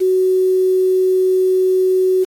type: tone with quantisation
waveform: sine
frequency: 373 Hz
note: F#4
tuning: 14 cents sharp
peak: -11 dBFS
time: 0-2.25 s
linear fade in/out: 20 ms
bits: 6
effects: AAC 64 kbps